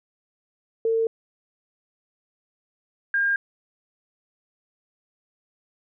sine tone pair in turn, 451.8 / 1610 Hz, A4 / G6, +46 / +46 cents, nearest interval octave + minor seventh, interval 2200 cents, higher second, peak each -19 dBFS, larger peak neither, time 0.85-1.07 / 3.14-3.36 s, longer neither, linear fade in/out 2 ms, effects none

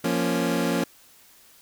25% pulse chord, Bb minor, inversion second, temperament equal, 174.61 / 233.1 / 277.2 Hz, F3 / Bb3 / Db4, 0 / 0 / 0 cents, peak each -23 dBFS, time 0.04-0.84 s, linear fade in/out 5 ms, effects white hiss -54 dBFS RMS until 1.61 s

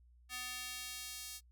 square tone with high-pass filter sweep, 250 Hz, B3, 21 cents sharp, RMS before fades -45 dBFS, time 0.29-1.41 s, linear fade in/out 50 ms, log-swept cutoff 1900 to 5200 Hz, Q 0.83, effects noise-tail reverb RT60 0.1 s tail -26 dB re dry + added 60 Hz sine -61 dBFS peak until 1.51 s

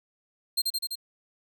sawtooth tone with echo, 4186 Hz, C8, in tune, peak -20 dBFS, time 0.57-0.62 s, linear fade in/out 10 ms, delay 84 ms, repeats 4, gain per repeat -2 dB, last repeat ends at 0.956 s, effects none

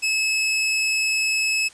sawtooth tone, 2590 Hz, E7, 31 cents flat, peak -16 dBFS, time 0.02-1.69 s, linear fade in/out 20 ms, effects white hiss -48 dBFS RMS until 1.73 s + resampled to 22050 Hz

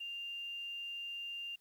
sine tone with quantisation, 2794 Hz, F7, in tune, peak -40 dBFS, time 0-1.56 s, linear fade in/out 10 ms, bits 11, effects white hiss -75 dBFS RMS until 1.6 s

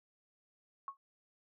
sine tone with exponential decay, 1100 Hz, C#6, 14 cents flat, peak -35 dBFS, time 0.88-0.97 s, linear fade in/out 1 ms, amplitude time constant 19 ms, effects none

